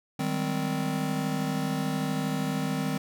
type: chord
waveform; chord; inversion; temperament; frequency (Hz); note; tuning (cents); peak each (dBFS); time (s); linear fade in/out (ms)
square; Ab major seventh; second; just; 155.74 / 194.67 / 207.7 / 259.6; Eb3 / G3 / Ab3 / C4; +2 / -12 / 0 / -13; -32 / -34 / -38 / -32; 0.19-2.98; 5
effects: none